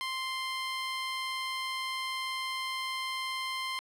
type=tone; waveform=15% pulse; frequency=1046.5 Hz; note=C6; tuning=in tune; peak=-26 dBFS; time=0.01-3.79 s; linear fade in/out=0 ms; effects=low-pass 9000 Hz 12 dB/octave + 9-bit